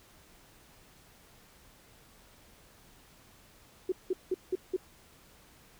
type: tone bursts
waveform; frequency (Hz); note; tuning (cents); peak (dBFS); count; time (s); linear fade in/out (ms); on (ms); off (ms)
sine; 370; F#4; 0; -26; 5; 3.89-4.765; 5; 31; 180
effects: pink hiss -59 dBFS RMS until 5.79 s